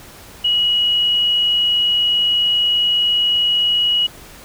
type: tone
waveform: sine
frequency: 2910 Hz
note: F#7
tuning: 29 cents flat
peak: -13 dBFS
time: 0.44-4.07 s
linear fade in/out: 10 ms
effects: pink hiss -40 dBFS RMS until 4.44 s